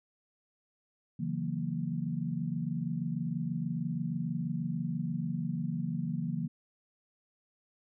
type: chord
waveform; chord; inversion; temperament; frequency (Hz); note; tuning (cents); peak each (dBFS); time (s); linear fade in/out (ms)
sine; F# dominant seventh; second; equal; 138.59 / 164.81 / 185 / 233.1; C#3 / E3 / F#3 / A#3; 0 / 0 / 0 / 0; -38 / -34 / -39 / -37; 1.19-6.48; 10
effects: none